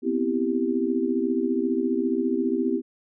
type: chord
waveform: sine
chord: C major seventh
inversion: third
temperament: equal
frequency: 246.9 / 261.6 / 329.6 / 392 Hz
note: B3 / C4 / E4 / G4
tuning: 0 / 0 / 0 / 0 cents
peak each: -27 dBFS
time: 0.02-2.82 s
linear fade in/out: 50 ms
effects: none